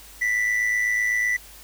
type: tone with amplitude modulation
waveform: triangle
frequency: 1975.5 Hz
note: B6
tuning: in tune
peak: -16 dBFS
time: 0.21-1.37 s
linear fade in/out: 10 ms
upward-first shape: sine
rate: 108 Hz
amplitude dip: 50%
effects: added 50 Hz sine -49 dBFS peak until 1.63 s + white hiss -46 dBFS RMS until 1.63 s